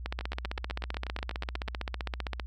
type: two click trains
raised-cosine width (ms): 0.3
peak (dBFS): -21 / -17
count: 13 / 37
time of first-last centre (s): 0.21-1.679 / 0.06-2.398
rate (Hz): 8.17 / 15.4
effects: added 60 Hz sine -37 dBFS peak until 2.46 s